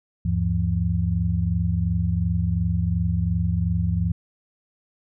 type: tone cluster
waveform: sine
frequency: 78 / 100.8 / 170.7 Hz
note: D#2 / G2 / F3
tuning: +5 / +49 / -39 cents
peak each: -24 dBFS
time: 0.25-4.12 s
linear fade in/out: 5 ms
effects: none